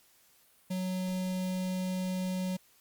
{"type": "tone with notch filter", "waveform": "square", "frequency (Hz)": 185, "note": "F#3", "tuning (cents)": 0, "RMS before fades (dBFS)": -33, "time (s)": [0.7, 2.57], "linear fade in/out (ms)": 10, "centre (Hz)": 1400, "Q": 0.98, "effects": ["white hiss -64 dBFS RMS until 2.8 s", "Opus 48 kbps"]}